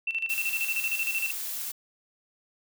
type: tone with tremolo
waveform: sine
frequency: 2686 Hz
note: E7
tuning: 32 cents sharp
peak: -25 dBFS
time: 0.07-1.31 s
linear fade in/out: 5 ms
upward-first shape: square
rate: 13 Hz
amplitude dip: 70%
type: noise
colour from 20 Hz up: blue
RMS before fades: -34 dBFS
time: 0.29-1.72 s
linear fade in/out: 10 ms
effects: none